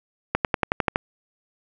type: accelerating click train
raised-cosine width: 0.5 ms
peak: -4 dBFS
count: 8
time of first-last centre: 0.35-0.959 s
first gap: 98 ms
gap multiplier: 0.96
effects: none